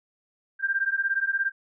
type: beating tone pair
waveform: sine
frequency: 1578 / 1595 Hz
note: G6 / G6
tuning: +11 / +30 cents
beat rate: 17 Hz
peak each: -26 dBFS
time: 0.59-1.52 s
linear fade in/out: 50 ms
effects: none